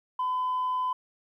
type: tone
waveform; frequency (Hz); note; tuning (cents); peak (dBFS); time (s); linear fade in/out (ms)
sine; 1011; B5; +40; -24; 0.19-0.93; 5
effects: tanh soft clip ceiling -23 dBFS + 11-bit